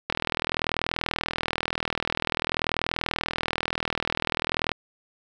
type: click train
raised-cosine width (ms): 0.3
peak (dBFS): -8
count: 188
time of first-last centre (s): 0.1-4.717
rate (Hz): 40.5
effects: none